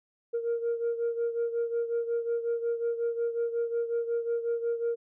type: beating tone pair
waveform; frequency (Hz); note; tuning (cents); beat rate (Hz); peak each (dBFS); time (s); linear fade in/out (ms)
sine; 466.2 / 471.7; A#4 / A#4; 0 / +20; 5.5; -27 / -32; 0.33-4.96; 20
effects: tanh soft clip ceiling -23 dBFS